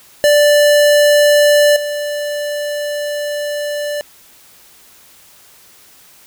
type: tone with level steps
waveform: square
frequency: 587.3 Hz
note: D5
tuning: in tune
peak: -8 / -19 dBFS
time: 0.24-4.01 s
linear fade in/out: 0 ms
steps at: 1.76 s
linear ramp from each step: 5 ms
effects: white hiss -45 dBFS RMS until 6.26 s